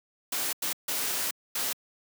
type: noise bursts at uneven times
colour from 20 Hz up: white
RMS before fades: -30 dBFS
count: 4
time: 0.32-0.53 / 0.62-0.73 / 0.88-1.31 / 1.55-1.73 s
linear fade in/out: 5 ms
effects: high-pass 200 Hz 12 dB/octave